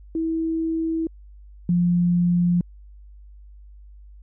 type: tone pair in turn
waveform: sine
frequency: 325.1 / 175.12 Hz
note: E4 / F3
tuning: -24 / +5 cents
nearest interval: major seventh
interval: 1071 cents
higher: first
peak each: -21 / -16 dBFS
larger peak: second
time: 0.15-1.07 / 1.69-2.61 s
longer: neither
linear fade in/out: 2 ms
effects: added 50 Hz sine -42 dBFS peak until 4.22 s